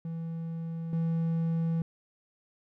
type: tone pair in turn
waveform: triangle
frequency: 164.81 / 164.81 Hz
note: E3 / E3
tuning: 0 / 0 cents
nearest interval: unison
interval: 0 cents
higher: neither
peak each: -31 / -24 dBFS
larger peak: second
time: 0.05-0.93 / 0.93-1.82 s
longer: second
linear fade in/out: 2 ms
effects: none